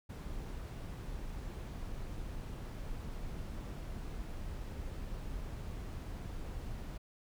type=noise; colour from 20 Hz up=brown; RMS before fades=-42 dBFS; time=0.09-6.98 s; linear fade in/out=10 ms; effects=none